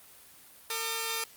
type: tone pair together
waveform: 5% pulse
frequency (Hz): 453.2 / 1210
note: A#4 / D#6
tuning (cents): -49 / -49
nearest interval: octave + perfect fourth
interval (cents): 1700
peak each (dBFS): -22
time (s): 0.7-1.24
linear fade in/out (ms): 2
effects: white hiss -54 dBFS RMS until 1.36 s + Opus 24 kbps